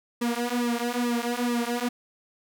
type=tone with flanger; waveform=sawtooth; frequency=240 Hz; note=B3; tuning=49 cents flat; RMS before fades=-27 dBFS; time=0.21-1.89 s; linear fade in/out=10 ms; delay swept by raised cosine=1.3 to 5.1 ms; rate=2.3 Hz; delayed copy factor=-1; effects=none